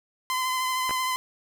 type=tone with vibrato; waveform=sawtooth; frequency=1026 Hz; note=C6; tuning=34 cents flat; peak=-21 dBFS; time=0.3-1.16 s; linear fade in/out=0 ms; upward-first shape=sine; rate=13 Hz; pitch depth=20 cents each way
type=clicks; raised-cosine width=0.5 ms; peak=-17 dBFS; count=2; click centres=0.894 / 0.909 s
effects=none